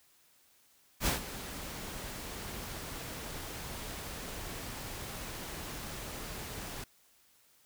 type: noise with ADSR envelope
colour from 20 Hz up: pink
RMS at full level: -28 dBFS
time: 1-6.84 s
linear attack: 68 ms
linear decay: 130 ms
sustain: -14 dB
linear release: 4 ms
effects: white hiss -66 dBFS RMS until 7.65 s